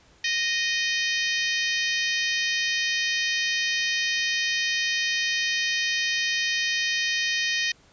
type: harmonic tone with a mistuned harmonic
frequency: 620 Hz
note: D#5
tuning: 6 cents flat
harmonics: 3 / 4 / 5 / 6 / 7 / 8 / 9 / 10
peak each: -27 / -29 / -31 / -33 / -34 / -35 / -36 / -37 dBFS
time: 0.24-7.72 s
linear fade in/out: 5 ms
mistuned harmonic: 10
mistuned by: -28 cents
effects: pink hiss -57 dBFS RMS until 7.92 s + resampled to 16000 Hz